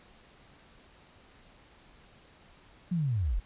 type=linear sweep; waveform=sine; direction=down; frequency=185 to 34.54 Hz; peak=-26 dBFS; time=2.91-3.4 s; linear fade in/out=10 ms; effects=pink hiss -58 dBFS RMS until 3.45 s + resampled to 8000 Hz